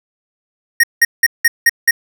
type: tone bursts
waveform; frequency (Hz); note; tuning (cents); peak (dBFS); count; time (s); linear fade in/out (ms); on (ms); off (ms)
square; 1864.7; A#6; 0; -7; 6; 0.8-1.91; 5; 35; 180
effects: none